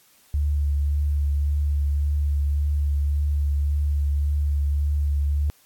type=tone with vibrato; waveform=sine; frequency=72.4 Hz; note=D2; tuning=24 cents flat; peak=-19 dBFS; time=0.34-5.5 s; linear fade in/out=0 ms; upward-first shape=triangle; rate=1.8 Hz; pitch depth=22 cents each way; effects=white hiss -57 dBFS RMS until 5.65 s + AAC 64 kbps